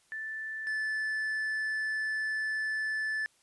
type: tone pair in turn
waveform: sine / triangle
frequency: 1760 / 1745.8 Hz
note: A6 / A6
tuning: 0 / -14 cents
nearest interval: unison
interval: 14 cents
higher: first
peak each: -35 / -28 dBFS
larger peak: second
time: 0.12-0.67 / 0.67-3.26 s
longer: second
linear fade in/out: 0 ms
effects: white hiss -67 dBFS RMS until 3.42 s + resampled to 24000 Hz